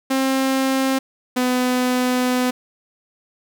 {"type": "tone pair in turn", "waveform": "sawtooth", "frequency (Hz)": [266, 251.1], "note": ["C4", "B3"], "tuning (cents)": [29, 29], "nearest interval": "minor second", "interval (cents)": 100, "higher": "first", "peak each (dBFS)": -13, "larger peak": "neither", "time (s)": [[0.1, 0.99], [1.36, 2.51]], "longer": "second", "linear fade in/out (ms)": 10, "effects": []}